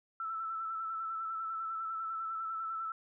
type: tone with vibrato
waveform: sine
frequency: 1324 Hz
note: E6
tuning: 7 cents sharp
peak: -35 dBFS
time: 0.2-2.92 s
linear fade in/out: 2 ms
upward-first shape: square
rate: 10 Hz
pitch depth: 22 cents each way
effects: none